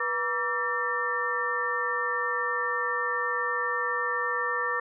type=tone cluster; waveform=sine; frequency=488.3 / 952 / 1157 / 1348 / 1798 Hz; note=B4 / A#5 / D6 / E6 / A6; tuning=-20 / +36 / -26 / +38 / +37 cents; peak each=-34 / -37 / -30 / -37 / -29 dBFS; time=0-4.8 s; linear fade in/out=5 ms; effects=none